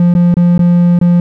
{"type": "tone with dropouts", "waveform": "triangle", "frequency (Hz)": 174.61, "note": "F3", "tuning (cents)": 0, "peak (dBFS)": -3, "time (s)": [0, 1.2], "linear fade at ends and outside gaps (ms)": 2, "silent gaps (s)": [[0.14, 0.15], [0.342, 0.368], [0.579, 0.592], [0.99, 1.013]], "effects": []}